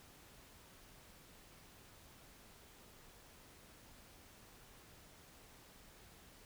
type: silence
effects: pink hiss -61 dBFS RMS until 6.45 s